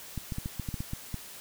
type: clicks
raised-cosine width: 5 ms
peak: -21 dBFS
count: 10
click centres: 0.177 / 0.322 / 0.384 / 0.459 / 0.597 / 0.688 / 0.742 / 0.805 / 0.934 / 1.143 s
effects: white hiss -46 dBFS RMS until 1.4 s